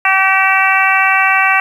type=harmonic tone; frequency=383.9 Hz; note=G4; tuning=36 cents flat; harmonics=2 / 3 / 4 / 5 / 6 / 7; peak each=-16 / -16 / -16 / -16 / -16 / -16 dBFS; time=0.05-1.6 s; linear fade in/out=2 ms; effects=7-bit